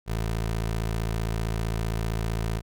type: tone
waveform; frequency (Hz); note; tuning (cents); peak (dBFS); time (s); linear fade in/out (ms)
20% pulse; 55.4; A1; +13; -21; 0.06-2.62; 50
effects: none